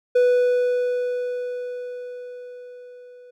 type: tone with level ramp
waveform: triangle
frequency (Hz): 493.9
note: B4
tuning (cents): 0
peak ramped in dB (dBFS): -11 to -41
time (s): 0.15-3.31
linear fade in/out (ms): 10
effects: none